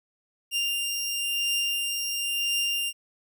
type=beating tone pair; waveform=sawtooth; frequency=2794 / 2794.97 Hz; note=F7 / F7; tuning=0 / +1 cents; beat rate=0.97 Hz; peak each=-23 / -31 dBFS; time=0.51-2.93 s; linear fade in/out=50 ms; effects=none